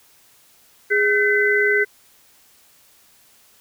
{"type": "tone cluster", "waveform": "sine", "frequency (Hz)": [414.3, 1532, 2021], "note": ["G#4", "G6", "B6"], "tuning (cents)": [-4, -40, 39], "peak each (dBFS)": -19, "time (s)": [0.9, 1.85], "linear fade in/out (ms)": 20, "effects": ["white hiss -54 dBFS RMS until 3.6 s"]}